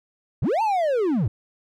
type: linear two-way sweep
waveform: triangle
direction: up then down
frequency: 74 to 917 to 86.4 Hz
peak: -17 dBFS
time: 0.42-1.28 s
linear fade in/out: 5 ms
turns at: 0.62 s
effects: none